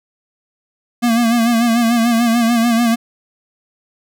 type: tone with vibrato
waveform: square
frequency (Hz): 233.1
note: A#3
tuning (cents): 0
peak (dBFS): -12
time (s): 1.02-2.96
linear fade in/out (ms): 20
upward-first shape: sine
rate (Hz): 6.8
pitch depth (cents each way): 60
effects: none